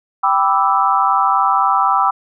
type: chord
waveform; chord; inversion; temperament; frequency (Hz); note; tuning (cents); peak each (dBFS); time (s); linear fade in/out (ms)
sine; E minor seventh; first; equal; 784 / 987.8 / 1174.7 / 1318.5; G5 / B5 / D6 / E6; 0 / 0 / 0 / 0; -17; 0.23-2.11; 10
effects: none